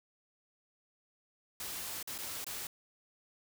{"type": "noise with dropouts", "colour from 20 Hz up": "white", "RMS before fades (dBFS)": -41, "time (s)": [1.6, 2.67], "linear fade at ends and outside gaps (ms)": 2, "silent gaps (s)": [[2.028, 2.074], [2.18, 2.186], [2.444, 2.466]], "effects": []}